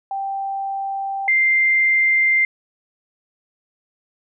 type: tone pair in turn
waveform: sine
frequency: 784 / 2093 Hz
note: G5 / C7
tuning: 0 / 0 cents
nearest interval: octave + perfect fourth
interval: 1700 cents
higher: second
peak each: -22 / -13 dBFS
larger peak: second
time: 0.11-1.28 / 1.28-2.45 s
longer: neither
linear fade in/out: 2 ms
effects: none